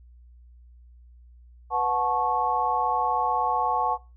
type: tone cluster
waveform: sine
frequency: 495.2 / 733 / 869 / 1100 Hz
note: B4 / F#5 / A5 / C#6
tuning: +5 / -16 / -22 / -14 cents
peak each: -33 / -27 / -25 / -27 dBFS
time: 1.7-3.98 s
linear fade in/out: 50 ms
effects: noise-tail reverb RT60 0.3 s tail -22 dB re dry + added 60 Hz sine -48 dBFS peak until 4.16 s